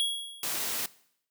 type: tone with exponential decay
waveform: square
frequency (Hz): 3322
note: G#7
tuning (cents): 0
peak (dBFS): -24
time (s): 0-0.69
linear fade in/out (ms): 0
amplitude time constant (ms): 150
type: noise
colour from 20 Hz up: white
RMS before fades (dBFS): -32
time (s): 0.43-0.86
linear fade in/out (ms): 2
effects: noise-tail reverb RT60 0.7 s tail -20 dB re dry + high-pass 150 Hz 12 dB/octave